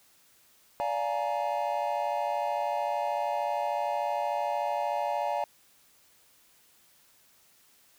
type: chord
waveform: triangle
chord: Bb dominant seventh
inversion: first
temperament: just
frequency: 582.7 / 699.2 / 839.1 / 932.3 Hz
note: D5 / F5 / Ab5 / Bb5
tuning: -14 / +2 / +18 / 0 cents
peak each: -31 / -31 / -30 / -33 dBFS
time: 0.8-5.44 s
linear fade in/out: 0 ms
effects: white hiss -62 dBFS RMS until 7.98 s